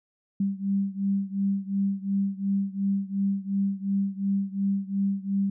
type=beating tone pair; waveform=sine; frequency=196 / 198.8 Hz; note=G3 / G3; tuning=0 / +25 cents; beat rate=2.8 Hz; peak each=-26 / -28 dBFS; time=0.4-5.5 s; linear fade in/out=5 ms; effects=none